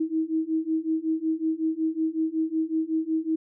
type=beating tone pair; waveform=sine; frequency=316.7 / 322.1 Hz; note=D#4 / E4; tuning=+31 / -40 cents; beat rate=5.4 Hz; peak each=-27 / -26 dBFS; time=0-3.36 s; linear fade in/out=10 ms; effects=none